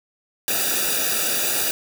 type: noise with comb filter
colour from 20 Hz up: white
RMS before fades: -22 dBFS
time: 0.48-1.71 s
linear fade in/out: 0 ms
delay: 0.94 ms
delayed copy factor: -0.9
effects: none